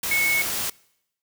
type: tone in noise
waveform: sine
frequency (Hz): 2200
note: C#7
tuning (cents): -14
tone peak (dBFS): -19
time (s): 0.11-0.42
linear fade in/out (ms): 5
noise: white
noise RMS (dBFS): -27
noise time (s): 0.03-0.7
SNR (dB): +5
effects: noise-tail reverb RT60 0.8 s tail -24 dB re dry